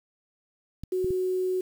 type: clicks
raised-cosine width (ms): 5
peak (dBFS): -24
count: 3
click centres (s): 0.836 / 1.045 / 1.106
type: tone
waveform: sine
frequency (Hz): 370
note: F#4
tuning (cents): 0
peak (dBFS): -24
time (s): 0.92-1.61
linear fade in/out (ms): 5
effects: 8-bit